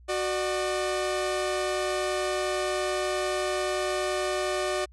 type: tone pair together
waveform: sawtooth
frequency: 370 / 599.5 Hz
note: F#4 / D5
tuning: 0 / +36 cents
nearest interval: minor sixth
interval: 836 cents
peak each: -25 dBFS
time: 0.08-4.86 s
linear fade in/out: 20 ms
effects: added 60 Hz sine -49 dBFS peak until 4.92 s + resampled to 24000 Hz